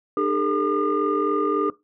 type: tone cluster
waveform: sine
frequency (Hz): 301.6 / 403.7 / 447.3 / 1209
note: D4 / G#4 / A4 / D6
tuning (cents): +46 / -49 / +28 / +50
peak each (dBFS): -24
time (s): 0.17-1.7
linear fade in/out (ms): 2
effects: noise-tail reverb RT60 0.2 s tail -18 dB re dry + tanh soft clip ceiling -12 dBFS